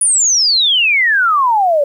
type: exponential sweep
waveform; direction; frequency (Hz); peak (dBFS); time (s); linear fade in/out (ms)
sine; down; 9956 to 554.4; -9; 0.01-1.84; 5
effects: 8-bit